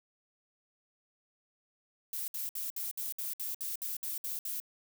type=noise bursts; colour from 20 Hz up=violet; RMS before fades=-37 dBFS; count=12; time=2.13-4.601 s; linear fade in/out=2 ms; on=150 ms; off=61 ms; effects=none